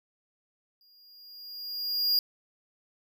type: tone with exponential growth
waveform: square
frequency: 4835 Hz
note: D8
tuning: 50 cents sharp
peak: -21 dBFS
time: 0.81-2.19 s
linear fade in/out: 1 ms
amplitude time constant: 300 ms
effects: none